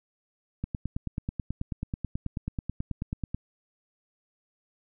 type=click train; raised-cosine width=5 ms; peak=-18 dBFS; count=26; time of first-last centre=0.64-3.346 s; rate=9.24 Hz; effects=none